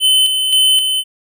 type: tone with tremolo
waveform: square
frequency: 3045 Hz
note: F#7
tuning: 49 cents sharp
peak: -9 dBFS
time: 0-1.04 s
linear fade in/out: 50 ms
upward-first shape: square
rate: 1.9 Hz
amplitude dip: 45%
effects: none